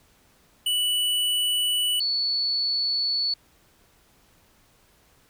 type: tone pair in turn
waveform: square / sine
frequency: 2960 / 4435 Hz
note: F#7 / C#8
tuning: 0 / 0 cents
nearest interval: perfect fifth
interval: 700 cents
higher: second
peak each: -22 dBFS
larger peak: neither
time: 0.66-2 / 2-3.34 s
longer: neither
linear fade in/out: 5 ms
effects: pink hiss -60 dBFS RMS until 5.29 s